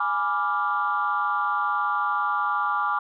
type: chord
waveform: sine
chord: G# diminished seventh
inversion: none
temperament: equal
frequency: 830.6 / 987.8 / 1174.7 / 1396.9 Hz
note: G#5 / B5 / D6 / F6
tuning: 0 / 0 / 0 / 0 cents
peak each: -28 / -30 / -24 / -28 dBFS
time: 0-2.99 s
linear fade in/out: 5 ms
effects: tanh soft clip ceiling -13 dBFS